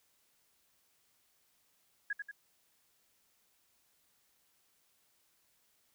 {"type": "tone with echo", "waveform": "sine", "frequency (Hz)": 1661.2, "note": "G#6", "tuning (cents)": 0, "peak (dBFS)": -32, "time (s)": [2.1, 2.13], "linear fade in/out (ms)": 5, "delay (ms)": 92, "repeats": 2, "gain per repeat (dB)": -5, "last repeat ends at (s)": 2.314, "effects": ["white hiss -73 dBFS RMS until 5.94 s"]}